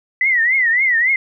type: tone with vibrato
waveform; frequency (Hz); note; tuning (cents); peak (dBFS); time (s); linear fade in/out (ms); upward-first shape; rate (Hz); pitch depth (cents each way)
sine; 1975.5; B6; 0; -12; 0.21-1.16; 2; triangle; 3.6; 180
effects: none